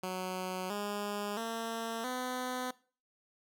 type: tone with pitch steps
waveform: 10% pulse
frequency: 185 / 205.3 / 227.8 / 252.7 Hz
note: F#3 / G#3 / A#3 / B3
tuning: 0 / -20 / -40 / +40 cents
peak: -27 dBFS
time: 0.03-2.71 s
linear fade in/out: 5 ms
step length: 670 ms
effects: noise-tail reverb RT60 0.4 s tail -20 dB re dry